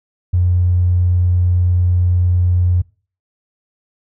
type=tone with tanh clipping; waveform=triangle; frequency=89.1 Hz; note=F2; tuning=35 cents sharp; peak=-10 dBFS; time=0.33-2.82 s; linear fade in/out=10 ms; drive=2 dB; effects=noise-tail reverb RT60 0.4 s tail -24 dB re dry